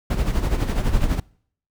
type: noise with tremolo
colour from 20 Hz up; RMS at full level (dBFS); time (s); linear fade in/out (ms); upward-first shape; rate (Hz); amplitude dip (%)
brown; -18; 0.1-1.2; 5; sine; 12; 65
effects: noise-tail reverb RT60 0.6 s tail -25 dB re dry